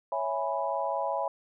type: chord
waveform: sine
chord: C# minor seventh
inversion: none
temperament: equal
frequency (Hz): 554.4 / 659.3 / 830.6 / 987.8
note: C#5 / E5 / G#5 / B5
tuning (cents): 0 / 0 / 0 / 0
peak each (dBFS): -33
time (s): 0.12-1.28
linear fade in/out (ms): 2
effects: none